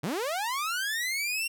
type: linear sweep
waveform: sawtooth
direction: up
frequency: 123.47 to 2771 Hz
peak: -25 dBFS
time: 0.03-1.48 s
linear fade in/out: 10 ms
effects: none